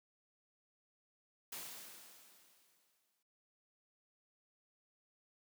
white noise with exponential decay, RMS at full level -45 dBFS, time 1.52-3.23 s, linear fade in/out 5 ms, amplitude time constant 370 ms, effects high-pass 150 Hz 12 dB/octave

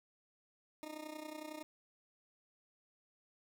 20% pulse tone with amplitude modulation, 307.5 Hz, D#4, 20 cents flat, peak -37 dBFS, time 0.83-1.63 s, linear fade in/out 0 ms, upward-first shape sine, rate 30.9 Hz, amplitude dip 75%, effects none

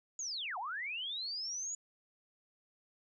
sine linear two-way sweep, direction down then up, 6920 to 698.5 to 6920 Hz, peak -37 dBFS, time 0.19-1.75 s, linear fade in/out 2 ms, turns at 0.58 s, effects none

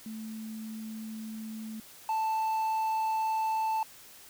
sine / triangle tone pair in turn, 220 / 881.7 Hz, A3 / A5, 0 / +3 cents, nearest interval 2 octaves, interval 2403 cents, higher second, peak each -37 / -25 dBFS, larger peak second, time 0.06-1.8 / 2.09-3.83 s, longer neither, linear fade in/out 2 ms, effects white hiss -52 dBFS RMS until 4.29 s

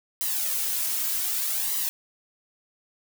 blue noise with flanger, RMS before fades -27 dBFS, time 0.21-1.89 s, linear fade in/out 0 ms, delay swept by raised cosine 1 to 3.2 ms, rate 0.65 Hz, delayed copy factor +0.75, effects none

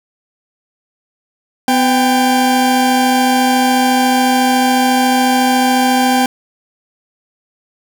40% pulse tone pair together, 252.2 / 790.6 Hz, B3 / G5, +36 / +15 cents, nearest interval octave + minor sixth, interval 1979 cents, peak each -12 dBFS, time 1.68-6.26 s, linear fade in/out 2 ms, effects none

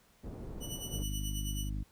pink low-pass noise, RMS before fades -43 dBFS, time 0.23-1.04 s, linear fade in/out 20 ms, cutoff 460 Hz, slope 12 dB/octave
15% pulse tone with tremolo, 2960 Hz, F#7, in tune, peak -31 dBFS, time 0.6-1.7 s, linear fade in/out 50 ms, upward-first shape sine, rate 9.3 Hz, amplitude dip 70%
harmonic tone, 50.8 Hz, G#1, 38 cents flat, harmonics 1 / 2 / 3 / 4 / 5 / 6, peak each -35 / -41 / -45 / -47 / -49 / -51 dBFS, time 0.92-1.84 s, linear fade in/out 20 ms
effects pink hiss -66 dBFS RMS until 1.91 s

